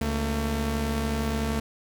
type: tone pair together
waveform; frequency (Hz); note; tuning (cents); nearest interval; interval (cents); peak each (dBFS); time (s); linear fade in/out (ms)
sawtooth; 70.6 / 225.2; C#2 / A3; +32 / +40; octave + minor sixth; 2008; -24; 0.01-1.6; 5
effects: none